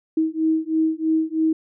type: beating tone pair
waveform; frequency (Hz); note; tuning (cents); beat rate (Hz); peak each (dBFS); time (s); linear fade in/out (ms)
sine; 317.1 / 320.2; D#4 / D#4; +33 / +50; 3.1; -21; 0.17-1.53; 5
effects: none